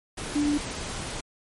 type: tone in noise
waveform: sine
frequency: 293 Hz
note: D4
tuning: 4 cents flat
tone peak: -21 dBFS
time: 0.35-0.58 s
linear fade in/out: 10 ms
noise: pink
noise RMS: -34 dBFS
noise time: 0.17-1.21 s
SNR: +10 dB
effects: MP3 48 kbps